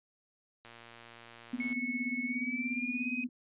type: click train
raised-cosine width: 0.3 ms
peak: -35 dBFS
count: 127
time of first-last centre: 0.65-1.727 s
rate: 117 Hz
type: tone with tremolo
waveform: sine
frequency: 247.3 Hz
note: B3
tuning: 3 cents sharp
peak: -30 dBFS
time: 1.53-3.29 s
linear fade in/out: 5 ms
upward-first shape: sine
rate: 17 Hz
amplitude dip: 95%
type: tone with pitch glide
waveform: sine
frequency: 2200 to 2513 Hz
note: C#7 to D#7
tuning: -14 to +17 cents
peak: -35 dBFS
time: 1.6-3.24 s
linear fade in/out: 2 ms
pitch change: +231 cents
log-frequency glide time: 2.25-3.08 s
effects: resampled to 8000 Hz